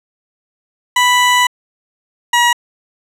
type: tone pair in turn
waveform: 20% pulse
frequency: 987.8 / 958.6 Hz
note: B5 / A#5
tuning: 0 / +48 cents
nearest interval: minor second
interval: 52 cents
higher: first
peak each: -4 dBFS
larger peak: neither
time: 0.96-1.47 / 2.33-2.53 s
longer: first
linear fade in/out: 5 ms
effects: low-pass 10000 Hz 12 dB/octave